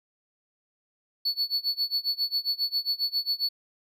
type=tone with tremolo; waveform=triangle; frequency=4435 Hz; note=C#8; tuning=in tune; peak=-21 dBFS; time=1.25-3.49 s; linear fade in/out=5 ms; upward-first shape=sine; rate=7.4 Hz; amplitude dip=95%; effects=none